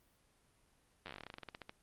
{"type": "slowing click train", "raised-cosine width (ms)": 0.3, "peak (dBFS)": -30, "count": 20, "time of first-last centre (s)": [1.06, 1.694], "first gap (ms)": 10, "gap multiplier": 1.12, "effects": ["pink hiss -72 dBFS RMS until 1.82 s", "Opus 32 kbps"]}